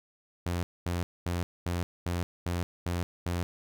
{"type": "tone bursts", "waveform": "sawtooth", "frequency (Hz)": 87.31, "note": "F2", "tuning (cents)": 0, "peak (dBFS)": -25, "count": 8, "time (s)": [0.46, 3.43], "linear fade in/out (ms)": 0, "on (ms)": 170, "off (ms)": 230, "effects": []}